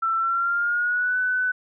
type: tone with pitch glide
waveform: sine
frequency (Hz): 1337 to 1500.7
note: E6 to F#6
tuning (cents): +24 to +24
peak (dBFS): -20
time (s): 0.02-1.52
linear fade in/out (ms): 10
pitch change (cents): +200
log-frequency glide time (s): 0.17-1.18
effects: none